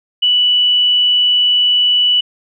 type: tone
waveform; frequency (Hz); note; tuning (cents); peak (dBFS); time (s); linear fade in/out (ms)
sine; 2960; F#7; 0; -9; 0.22-2.21; 10
effects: none